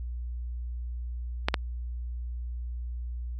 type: clicks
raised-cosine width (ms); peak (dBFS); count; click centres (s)
0.3; -7; 2; 1.485 / 1.542
effects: added 60 Hz sine -32 dBFS peak until 3.39 s